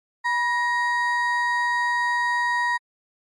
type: ring-modulated tone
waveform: triangle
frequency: 1425 Hz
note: F6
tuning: 34 cents sharp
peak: -15 dBFS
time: 0.24-2.78 s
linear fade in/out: 20 ms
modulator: 452 Hz
effects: MP3 48 kbps